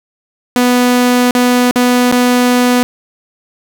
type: tone with dropouts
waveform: sawtooth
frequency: 246.9 Hz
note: B3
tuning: in tune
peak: -4 dBFS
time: 0.56-2.83 s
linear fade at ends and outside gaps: 0 ms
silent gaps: 1.309-1.351 / 1.711-1.758 / 2.114-2.125 s
effects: none